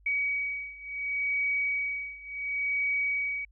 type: beating tone pair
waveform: sine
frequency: 2264 / 2264.7 Hz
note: C#7 / C#7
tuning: +36 / +36 cents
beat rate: 0.7 Hz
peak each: -32 / -30 dBFS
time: 0.06-3.45 s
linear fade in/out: 5 ms
effects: added 50 Hz sine -56 dBFS peak until 3.51 s